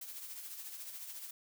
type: noise with tremolo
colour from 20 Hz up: blue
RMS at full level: -44 dBFS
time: 0.01-1.31 s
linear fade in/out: 5 ms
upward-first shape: triangle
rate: 14 Hz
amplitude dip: 55%
effects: none